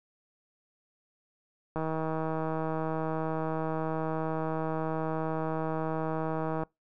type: click train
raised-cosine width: 1 ms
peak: -19 dBFS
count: 776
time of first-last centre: 1.76-6.634 s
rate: 159 Hz
effects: noise-tail reverb RT60 0.2 s tail -25 dB re dry